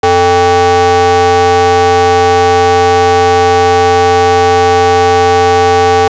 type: ring-modulated tone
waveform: square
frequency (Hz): 174.61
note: F3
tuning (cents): 0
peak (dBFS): -3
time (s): 0.03-6.08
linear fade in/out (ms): 5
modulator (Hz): 615
effects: resampled to 16000 Hz + 7-bit